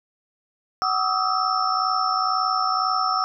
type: tone cluster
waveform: sine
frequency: 751 / 1159 / 1262 / 1324 / 5370 Hz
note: F#5 / D6 / D#6 / E6 / E8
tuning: +26 / -23 / +24 / +7 / +31 cents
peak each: -26 / -28 / -23 / -27 / -29 dBFS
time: 0.82-3.24 s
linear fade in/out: 0 ms
effects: none